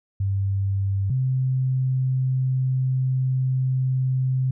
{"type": "tone pair in turn", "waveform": "sine", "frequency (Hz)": [98, 130.1], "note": ["G2", "C3"], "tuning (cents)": [0, -9], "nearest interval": "perfect fourth", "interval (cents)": 491, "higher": "second", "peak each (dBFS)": [-20, -19], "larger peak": "second", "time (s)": [[0.2, 1.1], [1.1, 4.51]], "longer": "second", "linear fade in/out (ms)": 5, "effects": []}